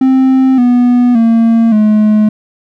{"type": "tone with pitch steps", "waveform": "triangle", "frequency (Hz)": [262.5, 244.9, 228.5, 213.2], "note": ["C4", "B3", "A#3", "G#3"], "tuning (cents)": [6, -14, -34, 46], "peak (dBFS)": -3, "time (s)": [0.01, 2.29], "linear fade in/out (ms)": 5, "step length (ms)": 570, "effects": []}